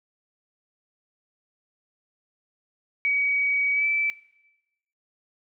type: tone with pitch glide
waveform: sine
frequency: 2264 to 2318 Hz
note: C#7 to D7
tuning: +36 to -23 cents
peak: -20 dBFS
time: 3.05-4.1 s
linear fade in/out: 0 ms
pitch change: +41 cents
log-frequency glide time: 3.73-3.86 s
effects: noise-tail reverb RT60 1.0 s tail -22 dB re dry